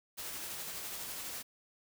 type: noise with tremolo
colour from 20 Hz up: white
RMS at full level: -41 dBFS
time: 0.17-1.43 s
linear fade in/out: 20 ms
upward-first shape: sine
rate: 12 Hz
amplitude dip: 25%
effects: none